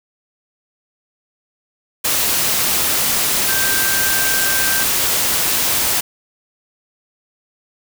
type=tone in noise; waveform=sine; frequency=1568 Hz; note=G6; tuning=in tune; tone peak=-21 dBFS; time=3.48-4.84 s; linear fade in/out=10 ms; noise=white; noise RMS=-17 dBFS; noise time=2.04-6.01 s; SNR=-7 dB; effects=none